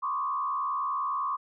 sine tone with frequency modulation, 1113 Hz, C#6, 7 cents sharp, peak -27 dBFS, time 0.02-1.37 s, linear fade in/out 20 ms, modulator 69.9 Hz, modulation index 1.2, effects none

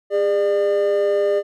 triangle tone pair together, 406.8 / 597.9 Hz, G#4 / D5, -36 / +31 cents, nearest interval perfect fifth, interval 667 cents, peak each -16 dBFS, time 0.1-1.43 s, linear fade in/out 50 ms, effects tanh soft clip ceiling -6 dBFS

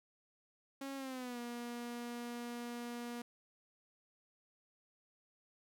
sawtooth tone with pitch glide, 273.2 to 239.2 Hz, C#4 to A#3, -25 to +45 cents, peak -38 dBFS, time 0.81-3.22 s, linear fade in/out 5 ms, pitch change -230 cents, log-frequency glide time 0.96-1.39 s, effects none

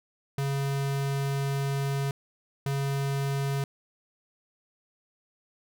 square tone bursts at uneven times, 138.59 Hz, C#3, in tune, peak -27 dBFS, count 2, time 0.38-2.11 / 2.66-3.64 s, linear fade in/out 2 ms, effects none

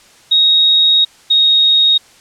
sine tone pair in turn, 3764 / 3746 Hz, A#7 / A#7, +16 / +8 cents, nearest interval unison, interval 8 cents, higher first, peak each -7 dBFS, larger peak neither, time 0.31-1.05 / 1.3-1.98 s, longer first, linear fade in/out 10 ms, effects white hiss -45 dBFS RMS until 2.2 s + low-pass 8000 Hz 12 dB/octave

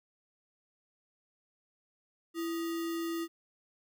sine tone with sample-and-hold, 333.4 Hz, E4, 20 cents sharp, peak -32 dBFS, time 2.34-3.28 s, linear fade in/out 50 ms, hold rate 1575 Hz, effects none

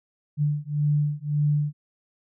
sine beating tone pair, 146.83 / 148.63 Hz, D3 / D3, 0 / +21 cents, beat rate 1.8 Hz, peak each -24 dBFS, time 0.37-1.73 s, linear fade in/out 50 ms, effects none

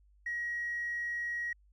triangle tone with tanh clipping, 1900 Hz, A#6, 33 cents sharp, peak -33 dBFS, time 0.26-1.53 s, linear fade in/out 5 ms, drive 4 dB, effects added 50 Hz sine -61 dBFS peak until 1.72 s

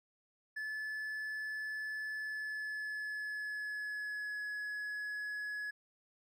triangle tone with pitch glide, 1730 to 1690.5 Hz, A6 to G#6, -30 to +30 cents, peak -36 dBFS, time 0.56-5.71 s, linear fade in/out 10 ms, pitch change -40 cents, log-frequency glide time 2.16-4.43 s, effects none

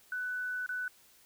sine tone with dropouts, 1493 Hz, F#6, 15 cents sharp, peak -33 dBFS, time 0.12-0.88 s, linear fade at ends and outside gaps 2 ms, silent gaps 0.663-0.691 s, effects white hiss -62 dBFS RMS until 1.25 s

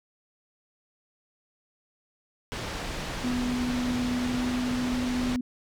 pink low-pass noise, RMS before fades -34 dBFS, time 2.52-5.36 s, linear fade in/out 0 ms, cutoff 5500 Hz, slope 12 dB/octave
sine tone with pitch glide, 246.9 to 248.6 Hz, B3 to B3, 0 to +12 cents, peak -26 dBFS, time 3.24-5.41 s, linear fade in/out 5 ms, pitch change +12 cents, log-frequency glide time 4.1-4.43 s
effects none

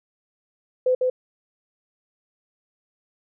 sine tone with echo, 508 Hz, B4, 49 cents sharp, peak -16 dBFS, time 0.86-0.95 s, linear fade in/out 5 ms, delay 150 ms, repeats 1, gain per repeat -2 dB, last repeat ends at 1.1 s, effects none

